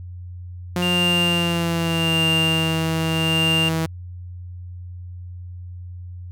sawtooth tone with pitch glide, 177.5 to 161.83 Hz, F3 to E3, +28 to -32 cents, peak -16 dBFS, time 0.76-3.86 s, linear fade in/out 2 ms, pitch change -160 cents, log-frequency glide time 0.91-2.28 s
triangle tone with tremolo, 2794 Hz, F7, in tune, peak -16 dBFS, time 0.82-3.69 s, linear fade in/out 5 ms, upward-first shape sine, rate 0.83 Hz, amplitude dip 85%
effects added 89 Hz sine -32 dBFS peak until 6.31 s

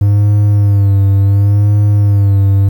triangle tone with vibrato, 100.9 Hz, G#2, 49 cents flat, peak -4 dBFS, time 0.01-2.69 s, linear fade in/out 5 ms, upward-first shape sine, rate 0.7 Hz, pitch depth 42 cents each way, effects 7-bit

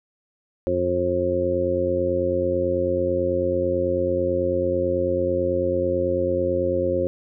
harmonic tone, 89.1 Hz, F2, 35 cents sharp, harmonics 1 / 2 / 3 / 4 / 5 / 6, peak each -30 / -34 / -30 / -25 / -32 / -22 dBFS, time 0.67-7.07 s, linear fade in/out 0 ms, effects none

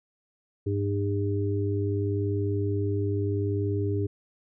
harmonic tone, 100.7 Hz, G2, 47 cents sharp, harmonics 1 / 3 / 4, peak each -26 / -32 / -30 dBFS, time 0.66-4.07 s, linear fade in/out 10 ms, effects none

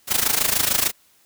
white noise with amplitude modulation, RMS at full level -17 dBFS, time 0.07-0.92 s, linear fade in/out 50 ms, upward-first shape sine, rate 26.7 Hz, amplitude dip 80%, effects white hiss -58 dBFS RMS until 1.25 s

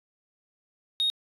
triangle tone, 3729 Hz, A#7, in tune, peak -20 dBFS, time 1-1.1 s, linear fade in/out 0 ms, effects tanh soft clip ceiling -18 dBFS + resampled to 32000 Hz

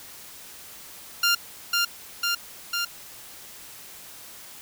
15% pulse tone with echo, 1396.9 Hz, F6, in tune, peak -12 dBFS, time 1.23-1.35 s, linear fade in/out 5 ms, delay 500 ms, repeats 3, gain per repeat -2 dB, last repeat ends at 2.85 s, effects white hiss -44 dBFS RMS until 4.61 s

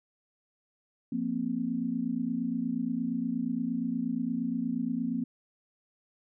sine chord, F suspended fourth, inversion none, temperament equal, 174.61 / 233.1 / 261.6 Hz, F3 / Bb3 / C4, 0 / 0 / 0 cents, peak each -37 / -31 / -32 dBFS, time 1.12-5.24 s, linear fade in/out 5 ms, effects none

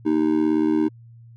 triangle tone with amplitude modulation, 311.1 Hz, D#4, in tune, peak -11 dBFS, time 0.05-0.89 s, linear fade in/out 20 ms, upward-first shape sine, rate 77.5 Hz, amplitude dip 90%, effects added 116 Hz sine -43 dBFS peak until 1.36 s

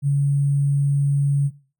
sine tone with sample-and-hold, 141.1 Hz, C#3, 31 cents sharp, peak -15 dBFS, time 0.02-1.51 s, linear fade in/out 50 ms, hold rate 8820 Hz, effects noise-tail reverb RT60 0.4 s tail -19 dB re dry

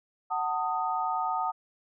sine chord, D# diminished, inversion first, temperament just, 746.7 / 896 / 1244.5 Hz, F#5 / A5 / D#6, +16 / +31 / 0 cents, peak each -31 dBFS, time 0.3-1.52 s, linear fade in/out 20 ms, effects none

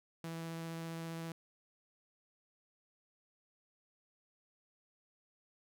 sawtooth tone with vibrato, 164.81 Hz, E3, in tune, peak -37 dBFS, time 0.24-1.32 s, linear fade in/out 2 ms, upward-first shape triangle, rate 15 Hz, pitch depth 9 cents each way, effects none

